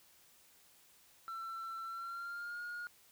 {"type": "tone with pitch glide", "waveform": "sine", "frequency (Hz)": [1343, 1431.1], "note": ["E6", "F6"], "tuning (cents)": [32, 42], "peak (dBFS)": -38, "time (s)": [1.28, 2.87], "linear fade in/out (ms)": 0, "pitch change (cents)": 110, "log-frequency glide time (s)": [1.86, 2.62], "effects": ["tanh soft clip ceiling -40 dBFS", "white hiss -65 dBFS RMS until 3.11 s"]}